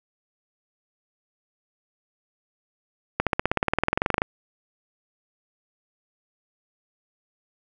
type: accelerating click train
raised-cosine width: 0.5 ms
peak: -5 dBFS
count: 21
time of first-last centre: 3.2-4.219 s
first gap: 67 ms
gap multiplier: 0.97
effects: none